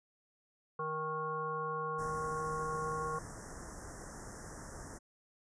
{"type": "harmonic tone", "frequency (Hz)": 156.6, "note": "D#3", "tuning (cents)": 11, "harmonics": [1, 3, 5, 7, 9], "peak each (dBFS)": [-45, -40, -48, -37, -46], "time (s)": [0.79, 3.19], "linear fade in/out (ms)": 5}
{"type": "band-stop noise", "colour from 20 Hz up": "pink", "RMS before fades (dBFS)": -47, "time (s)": [1.98, 4.99], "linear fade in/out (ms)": 20, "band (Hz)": [1900, 5400], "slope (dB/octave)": 96}
{"effects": ["resampled to 22050 Hz"]}